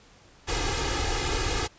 pink noise with comb filter, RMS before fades -27 dBFS, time 0.47-1.68 s, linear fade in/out 20 ms, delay 2.4 ms, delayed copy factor +1, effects pink hiss -55 dBFS RMS until 1.78 s + resampled to 16000 Hz

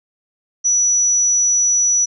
sine tone, 5900 Hz, F#8, 6 cents flat, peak -12 dBFS, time 0.64-2.06 s, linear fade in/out 20 ms, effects none

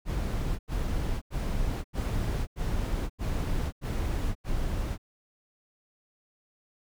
brown noise bursts, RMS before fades -29 dBFS, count 8, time 0.05-4.979 s, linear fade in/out 50 ms, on 540 ms, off 87 ms, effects none

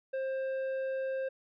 triangle tone with tanh clipping, 530 Hz, C5, 22 cents sharp, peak -33 dBFS, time 0.13-1.29 s, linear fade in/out 10 ms, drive 12 dB, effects none

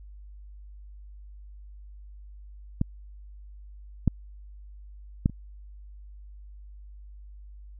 clicks, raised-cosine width 5 ms, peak -11 / -8 / -8 / -25 dBFS, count 4, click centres 2.814 / 4.077 / 5.259 / 5.297 s, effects added 50 Hz sine -43 dBFS peak until 7.79 s

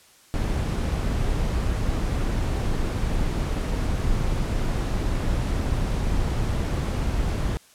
brown noise, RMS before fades -24 dBFS, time 0.34-7.57 s, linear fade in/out 0 ms, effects white hiss -54 dBFS RMS until 7.74 s + low-pass 11000 Hz 12 dB/octave

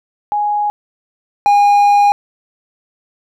sine / triangle tone pair in turn, 830.6 / 815.9 Hz, G#5 / G#5, 0 / -31 cents, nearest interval unison, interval 31 cents, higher first, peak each -13 / -5 dBFS, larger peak second, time 0.32-0.7 / 1.46-2.12 s, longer second, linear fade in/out 0 ms, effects none

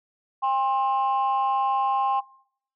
sine tone pair together, 803.2 / 1061 Hz, G5 / C6, +42 / +24 cents, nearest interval perfect fourth, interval 482 cents, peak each -22 dBFS, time 0.42-2.21 s, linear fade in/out 20 ms, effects noise-tail reverb RT60 0.6 s tail -21 dB re dry + tanh soft clip ceiling -16 dBFS

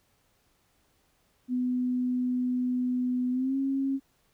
sine tone with pitch glide, 250 to 271.1 Hz, B3 to C#4, +21 to -38 cents, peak -25 dBFS, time 1.48-4 s, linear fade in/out 50 ms, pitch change +141 cents, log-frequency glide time 3.31-3.56 s, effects pink hiss -69 dBFS RMS until 4.33 s

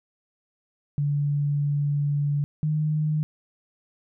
sine tone pair in turn, 144.5 / 153.09 Hz, D3 / D#3, -28 / -28 cents, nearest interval minor second, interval 100 cents, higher second, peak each -21 dBFS, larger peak neither, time 0.98-2.44 / 2.63-3.23 s, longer first, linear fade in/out 0 ms, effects none

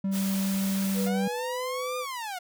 triangle tone, 194.3 Hz, G3, 15 cents flat, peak -23 dBFS, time 0.04-1.28 s, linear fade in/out 5 ms
white noise, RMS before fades -36 dBFS, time 0.11-1.1 s, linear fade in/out 50 ms
sine tone with pitch glide, 488.7 to 505.1 Hz, B4 to B4, -18 to +39 cents, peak -31 dBFS, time 0.94-2.06 s, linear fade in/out 50 ms, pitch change +57 cents, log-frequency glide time 1.37-1.44 s
sawtooth linear two-way sweep, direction up then down, 699 to 1219 to 699 Hz, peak -29 dBFS, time 1.06-2.39 s, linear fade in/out 10 ms, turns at 1.98 s
effects none

